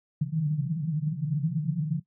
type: band-pass noise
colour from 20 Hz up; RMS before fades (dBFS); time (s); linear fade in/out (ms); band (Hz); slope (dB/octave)
pink; -28; 0.21-2; 10; 140 to 170; 96
effects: noise-tail reverb RT60 0.1 s tail -17 dB re dry